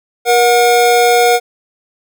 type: tone pair together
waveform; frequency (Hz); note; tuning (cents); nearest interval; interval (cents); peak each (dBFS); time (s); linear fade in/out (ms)
square; 475.9 / 727.4; A#4 / F#5; +36 / -30; perfect fifth; 734; -11; 0.25-1.4; 50
effects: none